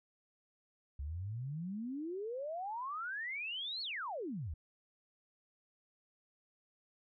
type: exponential two-way sweep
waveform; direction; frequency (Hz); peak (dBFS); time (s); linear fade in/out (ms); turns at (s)
sine; up then down; 66.6 to 4435 to 66.6; -38; 0.99-4.54; 5; 3.82
effects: none